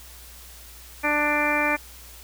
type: harmonic tone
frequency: 296 Hz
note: D4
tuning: 14 cents sharp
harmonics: 1 / 2 / 3 / 4 / 5 / 6 / 7 / 8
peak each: -29 / -28 / -28 / -30 / -31 / -28 / -31 / -25 dBFS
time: 1.03-1.77 s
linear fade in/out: 20 ms
effects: added 60 Hz sine -46 dBFS peak until 2.23 s + white hiss -46 dBFS RMS until 2.23 s